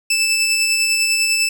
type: tone with tremolo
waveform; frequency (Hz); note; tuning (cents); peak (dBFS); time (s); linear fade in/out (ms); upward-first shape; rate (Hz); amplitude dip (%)
20% pulse; 2637; E7; 0; -9; 0.1-1.49; 5; sine; 10; 30
effects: none